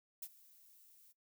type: noise with ADSR envelope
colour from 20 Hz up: violet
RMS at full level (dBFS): -43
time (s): 0.22-1.13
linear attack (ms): 7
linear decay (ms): 51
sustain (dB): -21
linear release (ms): 19
effects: noise-tail reverb RT60 0.1 s tail -17 dB re dry